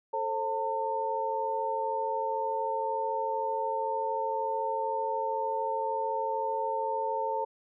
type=tone cluster; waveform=sine; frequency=439.7 / 533 / 901 Hz; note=A4 / C5 / A5; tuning=-1 / +32 / +41 cents; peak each=-35 / -34 / -30 dBFS; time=0.13-7.45 s; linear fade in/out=10 ms; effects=none